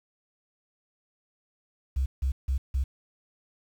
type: tone bursts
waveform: sine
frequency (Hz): 66.5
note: C2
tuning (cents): +29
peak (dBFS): -22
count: 4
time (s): 1.96-2.84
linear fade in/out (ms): 10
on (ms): 100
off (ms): 160
effects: tanh soft clip ceiling -19 dBFS + 9-bit